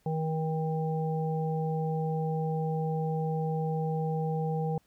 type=harmonic tone; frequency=158.7 Hz; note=D#3; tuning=35 cents sharp; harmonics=1 / 3 / 5; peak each=-29 / -34 / -36 dBFS; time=0.06-4.78 s; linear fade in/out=2 ms; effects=pink hiss -69 dBFS RMS until 4.86 s